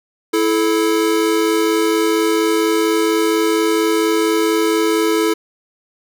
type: tone pair together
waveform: square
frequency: 329.6 / 433.9 Hz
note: E4 / A4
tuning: 0 / -24 cents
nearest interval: perfect fourth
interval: 476 cents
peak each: -17 dBFS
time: 0.33-5.34 s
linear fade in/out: 10 ms
effects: none